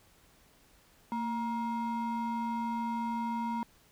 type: ring-modulated tone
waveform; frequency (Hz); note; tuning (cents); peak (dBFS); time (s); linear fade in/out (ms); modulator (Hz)
triangle; 587.3; D5; 0; -26; 1.12-3.63; 0; 359
effects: pink hiss -63 dBFS RMS until 3.91 s